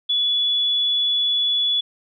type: tone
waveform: sine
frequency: 3419 Hz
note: G#7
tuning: 50 cents sharp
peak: -17 dBFS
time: 0.09-1.81 s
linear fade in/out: 10 ms
effects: none